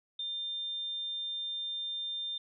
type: tone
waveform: sine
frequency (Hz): 3600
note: A7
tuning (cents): +39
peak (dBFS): -34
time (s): 0.19-2.38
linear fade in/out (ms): 5
effects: none